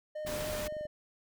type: tone with vibrato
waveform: triangle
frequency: 607 Hz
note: D#5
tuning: 43 cents flat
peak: -34 dBFS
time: 0.15-0.87 s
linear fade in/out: 10 ms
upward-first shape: triangle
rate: 3.8 Hz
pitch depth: 18 cents each way
type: click train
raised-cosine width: 3 ms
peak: -37 dBFS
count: 15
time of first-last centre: 0.25-0.853 s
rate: 23.2 Hz
type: noise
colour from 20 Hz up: pink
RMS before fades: -39 dBFS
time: 0.26-0.68 s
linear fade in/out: 10 ms
effects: none